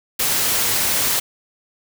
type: noise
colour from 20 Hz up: white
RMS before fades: -19 dBFS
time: 0.19-1.2 s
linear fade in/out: 10 ms
effects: none